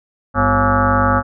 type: tone with frequency modulation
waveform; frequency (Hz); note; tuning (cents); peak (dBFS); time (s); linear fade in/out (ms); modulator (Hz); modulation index
sine; 698.5; F5; 0; -11; 0.34-1.23; 50; 150; 5
effects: none